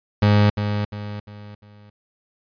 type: tone with echo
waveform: 30% pulse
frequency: 103.83 Hz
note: G#2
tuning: in tune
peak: -10 dBFS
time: 0.22-0.5 s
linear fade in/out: 5 ms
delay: 350 ms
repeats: 4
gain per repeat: -8 dB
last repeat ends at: 1.9 s
effects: resampled to 11025 Hz